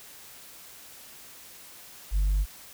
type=tone; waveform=sine; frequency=49 Hz; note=G1; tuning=in tune; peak=-19 dBFS; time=2.11-2.46 s; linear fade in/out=50 ms; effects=tanh soft clip ceiling -20 dBFS + white hiss -48 dBFS RMS until 2.73 s